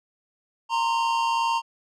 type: tone pair together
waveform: square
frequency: 924.6 / 1046.5 Hz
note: A#5 / C6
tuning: -14 / 0 cents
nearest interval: major second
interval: 214 cents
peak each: -23 / -28 dBFS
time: 0.69-1.62 s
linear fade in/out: 50 ms
effects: low-pass 5000 Hz 12 dB/octave